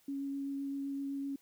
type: tone with vibrato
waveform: sine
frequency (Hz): 277.2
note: C#4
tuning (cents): 0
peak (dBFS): -35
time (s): 0.08-1.36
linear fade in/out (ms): 5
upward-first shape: triangle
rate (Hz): 7.8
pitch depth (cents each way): 11
effects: white hiss -68 dBFS RMS until 1.41 s